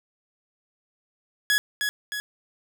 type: tone with echo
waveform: sawtooth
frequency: 1681 Hz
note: G#6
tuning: 20 cents sharp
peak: -15 dBFS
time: 1.5-1.58 s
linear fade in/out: 0 ms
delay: 310 ms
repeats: 2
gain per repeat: -5 dB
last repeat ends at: 2.2 s
effects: none